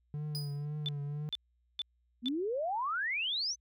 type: tone with vibrato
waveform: triangle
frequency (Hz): 146.83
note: D3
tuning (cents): 0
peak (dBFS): -33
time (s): 0.14-1.29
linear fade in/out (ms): 0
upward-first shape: triangle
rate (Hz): 2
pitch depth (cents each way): 58
type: tone with exponential decay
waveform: 40% pulse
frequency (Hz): 4959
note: D#8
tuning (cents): -7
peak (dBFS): -34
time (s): 0.35-0.65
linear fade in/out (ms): 0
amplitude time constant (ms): 64
type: tone bursts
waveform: sine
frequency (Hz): 3517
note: A7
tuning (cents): -1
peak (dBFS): -32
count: 4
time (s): 0.86-2.284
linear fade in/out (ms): 0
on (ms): 26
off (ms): 440
type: exponential sweep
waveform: sine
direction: up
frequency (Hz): 228.4 to 6272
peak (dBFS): -31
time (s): 2.22-3.56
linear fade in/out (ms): 50
effects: added 60 Hz sine -70 dBFS peak until 3.6 s